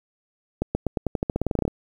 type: accelerating click train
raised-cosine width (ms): 2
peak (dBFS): -9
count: 17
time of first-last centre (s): 0.62-1.679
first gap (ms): 130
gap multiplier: 0.9
effects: 8-bit